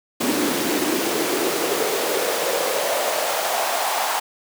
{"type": "noise with high-pass filter sweep", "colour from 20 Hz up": "pink", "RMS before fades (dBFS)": -22, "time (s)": [0.2, 4.2], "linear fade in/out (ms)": 10, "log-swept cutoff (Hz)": [260, 820], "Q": 3.5, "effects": []}